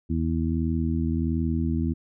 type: harmonic tone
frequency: 81.4 Hz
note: E2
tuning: 21 cents flat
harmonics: 1 / 2 / 3 / 4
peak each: -26 / -29 / -27 / -32 dBFS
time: 0.09-1.94 s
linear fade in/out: 20 ms
effects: none